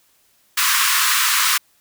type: high-pass noise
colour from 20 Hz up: pink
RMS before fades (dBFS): -17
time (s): 0.57-1.58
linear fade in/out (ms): 10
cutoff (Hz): 1000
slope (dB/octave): 96
effects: white hiss -59 dBFS RMS until 1.8 s